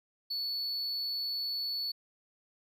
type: tone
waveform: triangle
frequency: 4435 Hz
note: C#8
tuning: in tune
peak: -31 dBFS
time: 0.3-1.92 s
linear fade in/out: 10 ms
effects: none